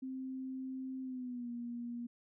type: tone with pitch glide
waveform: sine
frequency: 261.6 to 238.5 Hz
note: C4 to A#3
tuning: 0 to +40 cents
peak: -39 dBFS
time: 0.02-2.07 s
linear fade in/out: 10 ms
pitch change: -160 cents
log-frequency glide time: 1.02-1.5 s
effects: none